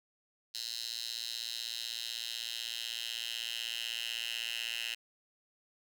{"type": "tone with high-pass filter sweep", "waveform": "10% pulse", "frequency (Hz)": 116, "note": "A#2", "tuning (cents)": -8, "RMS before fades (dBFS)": -39, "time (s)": [0.54, 4.95], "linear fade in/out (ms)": 10, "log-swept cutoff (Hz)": [4200, 2700], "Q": 3.8, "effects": []}